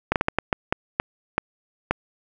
slowing click train, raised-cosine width 0.5 ms, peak -4 dBFS, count 10, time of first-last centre 0.12-1.91 s, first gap 38 ms, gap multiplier 1.39, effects none

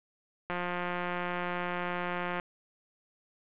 click train, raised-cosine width 0.5 ms, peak -19 dBFS, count 337, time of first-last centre 0.5-2.398 s, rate 177 Hz, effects resampled to 8000 Hz + 8-bit

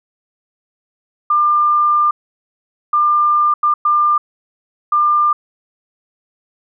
sine tone bursts at uneven times, 1197 Hz, D6, 33 cents sharp, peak -10 dBFS, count 5, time 1.3-2.11 / 2.93-3.54 / 3.63-3.74 / 3.85-4.18 / 4.92-5.33 s, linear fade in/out 5 ms, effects none

